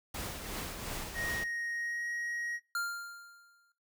pink noise with tremolo, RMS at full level -38 dBFS, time 0.14-1.44 s, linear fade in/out 5 ms, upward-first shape triangle, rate 2.8 Hz, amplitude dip 50%
triangle tone with pitch glide, 1872 to 1890.5 Hz, A#6 to A#6, +7 to +24 cents, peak -33 dBFS, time 1.14-2.6 s, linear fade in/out 50 ms, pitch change +17 cents, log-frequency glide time 1.73-2.05 s
square tone with exponential decay, 1396.9 Hz, F6, in tune, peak -31 dBFS, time 2.75-3.72 s, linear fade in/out 2 ms, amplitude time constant 210 ms
effects noise-tail reverb RT60 0.3 s tail -17 dB re dry

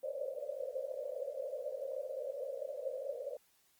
white band-pass noise, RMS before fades -41 dBFS, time 0.03-3.37 s, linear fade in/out 2 ms, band 500 to 590 Hz, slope 96 dB/octave, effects white hiss -71 dBFS RMS until 3.79 s + Opus 24 kbps

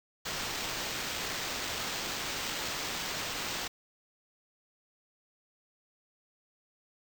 white noise with sample-and-hold, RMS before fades -36 dBFS, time 0.25-3.68 s, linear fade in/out 10 ms, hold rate 11025 Hz, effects none

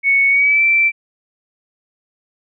sine tone with pitch glide, 2217 to 2338 Hz, C#7 to D7, 0 to -8 cents, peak -10 dBFS, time 0.03-0.92 s, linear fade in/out 50 ms, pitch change +92 cents, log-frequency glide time 0.29-0.63 s, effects none

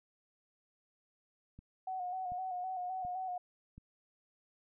click train, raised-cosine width 5 ms, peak -39 dBFS, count 4, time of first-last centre 1.59-3.78 s, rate 1.37 Hz
sine tone with vibrato, 736 Hz, F#5, 9 cents flat, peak -36 dBFS, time 1.87-3.38 s, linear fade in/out 5 ms, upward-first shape square, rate 3.9 Hz, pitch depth 36 cents each way
effects none

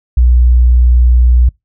sine tone, 60.9 Hz, B1, 24 cents flat, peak -4 dBFS, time 0.17-1.49 s, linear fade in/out 5 ms, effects noise-tail reverb RT60 0.2 s tail -26 dB re dry

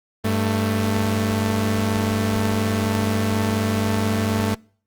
sawtooth tone pair together, 98.67 / 221.5 Hz, G2 / A3, +12 / +12 cents, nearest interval octave + major second, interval 1400 cents, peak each -18 dBFS, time 0.24-4.55 s, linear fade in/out 10 ms, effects noise-tail reverb RT60 0.5 s tail -26 dB re dry + Opus 24 kbps

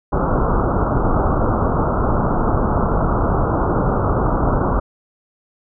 pink low-pass noise, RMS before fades -17 dBFS, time 0.12-4.8 s, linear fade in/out 10 ms, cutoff 1400 Hz, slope 96 dB/octave, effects none

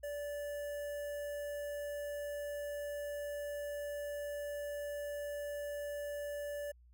square tone with notch filter, 581 Hz, D5, 19 cents flat, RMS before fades -41 dBFS, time 0.03-6.72 s, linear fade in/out 10 ms, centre 4000 Hz, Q 0.66, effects added 60 Hz sine -59 dBFS peak until 6.93 s

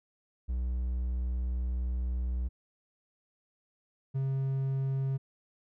triangle tone pair in turn, 61.74 / 134.66 Hz, B1 / C#3, 0 / -50 cents, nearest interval octave + major second, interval 1350 cents, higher second, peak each -27 / -26 dBFS, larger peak second, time 0.48-2.49 / 4.14-5.18 s, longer first, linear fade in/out 20 ms, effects none

